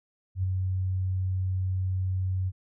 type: tone with ADSR envelope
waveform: sine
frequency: 93.4 Hz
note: F#2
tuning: 17 cents sharp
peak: -22 dBFS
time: 0.35-2.52 s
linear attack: 85 ms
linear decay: 9 ms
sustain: -3 dB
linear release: 42 ms
effects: none